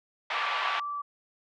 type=band-pass noise; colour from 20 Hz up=pink; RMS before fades=-31 dBFS; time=0.3-0.8 s; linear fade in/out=5 ms; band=770 to 3300 Hz; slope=24 dB/octave
type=tone with vibrato; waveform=sine; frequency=1158 Hz; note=D6; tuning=25 cents flat; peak=-31 dBFS; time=0.34-1.02 s; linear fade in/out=10 ms; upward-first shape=sine; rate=2.4 Hz; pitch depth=9 cents each way
effects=none